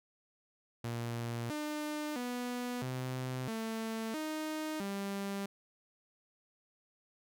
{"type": "tone with pitch steps", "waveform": "sawtooth", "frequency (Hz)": [117.7, 300.8, 245.7, 128.5, 223.4, 310.4, 198.3], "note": ["A#2", "D4", "B3", "C3", "A3", "D#4", "G3"], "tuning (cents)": [17, 42, -9, -31, 27, -4, 20], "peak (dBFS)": -32, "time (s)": [0.84, 5.46], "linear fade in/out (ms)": 5, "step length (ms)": 660, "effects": []}